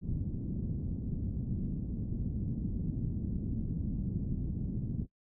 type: low-pass noise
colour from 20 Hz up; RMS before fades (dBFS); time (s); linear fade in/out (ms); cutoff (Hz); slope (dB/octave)
white; -35; 0.01-5.07; 50; 220; 24
effects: noise-tail reverb RT60 0.1 s tail -20 dB re dry